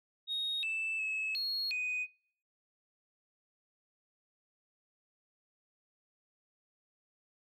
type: tone with pitch steps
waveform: sine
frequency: 3742 / 2641 / 2587 / 4303 / 2493 Hz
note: A#7 / E7 / E7 / C8 / D#7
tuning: +6 / +3 / -33 / +48 / +3 cents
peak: -31 dBFS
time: 0.27-2.07 s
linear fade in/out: 50 ms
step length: 360 ms
effects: noise-tail reverb RT60 0.7 s tail -26 dB re dry + tanh soft clip ceiling -30 dBFS